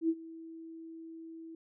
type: tone with ADSR envelope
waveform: sine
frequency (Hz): 326.6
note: E4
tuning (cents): -16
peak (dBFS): -24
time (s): 0.01-1.55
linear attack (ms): 80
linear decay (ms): 52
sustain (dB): -20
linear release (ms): 3
effects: none